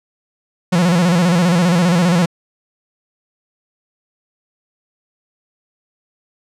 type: tone with vibrato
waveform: 45% pulse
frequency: 174.61 Hz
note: F3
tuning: in tune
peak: -11 dBFS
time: 0.72-2.26 s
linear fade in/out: 10 ms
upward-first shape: square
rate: 15 Hz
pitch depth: 78 cents each way
effects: low-pass 9000 Hz 12 dB/octave